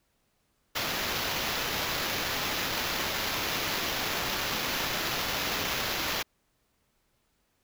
white noise with sample-and-hold, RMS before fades -31 dBFS, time 0.75-6.23 s, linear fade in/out 10 ms, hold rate 8820 Hz, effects pink hiss -73 dBFS RMS until 7.63 s

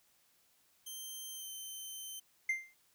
10% pulse tone with pitch glide, 3136 to 3091 Hz, G7 to G7, 0 to -25 cents, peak -36 dBFS, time 0.86-2.2 s, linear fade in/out 10 ms, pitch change -25 cents, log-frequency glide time 1.31-1.5 s
triangle tone with exponential decay, 2093 Hz, C7, in tune, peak -26 dBFS, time 2.49-2.74 s, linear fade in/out 5 ms, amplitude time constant 53 ms
effects white hiss -71 dBFS RMS until 2.94 s

